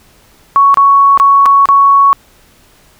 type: tone with dropouts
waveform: sine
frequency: 1113 Hz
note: C#6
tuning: 7 cents sharp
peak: -3 dBFS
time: 0.56-2.13 s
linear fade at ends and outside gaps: 0 ms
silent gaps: 0.743-0.772 / 1.175-1.199 / 1.457-1.461 / 1.656-1.688 s
effects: pink hiss -46 dBFS RMS until 2.99 s